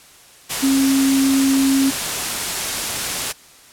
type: tone in noise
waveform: sine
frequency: 270.6 Hz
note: C#4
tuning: 42 cents flat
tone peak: -13 dBFS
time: 0.62-1.91 s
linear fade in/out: 20 ms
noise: white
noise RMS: -22 dBFS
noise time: 0.49-3.33 s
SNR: +6 dB
effects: white hiss -46 dBFS RMS until 3.72 s + low-pass 11000 Hz 12 dB/octave